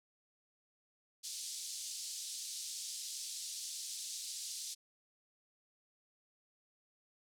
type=band-pass noise; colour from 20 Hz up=pink; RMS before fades=-44 dBFS; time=1.23-4.75 s; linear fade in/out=20 ms; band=4200 to 9600 Hz; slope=24 dB/octave; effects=none